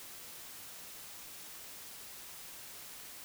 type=silence; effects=white hiss -49 dBFS RMS until 3.24 s